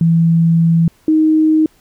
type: tone pair in turn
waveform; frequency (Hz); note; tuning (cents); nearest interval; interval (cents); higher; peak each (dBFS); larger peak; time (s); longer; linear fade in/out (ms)
sine; 165.8 / 313; E3 / D#4; +10 / +10; major seventh; 1100; second; -8; neither; 0.01-0.88 / 1.08-1.66; first; 2
effects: pink hiss -53 dBFS RMS until 1.8 s